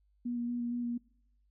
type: tone with vibrato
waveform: sine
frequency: 240 Hz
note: B3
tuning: 49 cents flat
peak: -32 dBFS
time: 0.25-0.98 s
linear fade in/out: 10 ms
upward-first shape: square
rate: 4.3 Hz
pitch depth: 13 cents each way
effects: noise-tail reverb RT60 0.7 s tail -23 dB re dry + added 50 Hz sine -67 dBFS peak until 1.5 s